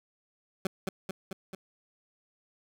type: tone with echo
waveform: 20% pulse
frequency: 190 Hz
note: F#3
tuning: 46 cents sharp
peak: -22 dBFS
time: 0.65-0.67 s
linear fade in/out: 2 ms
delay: 220 ms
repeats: 4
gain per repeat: -3 dB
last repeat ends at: 1.55 s
effects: none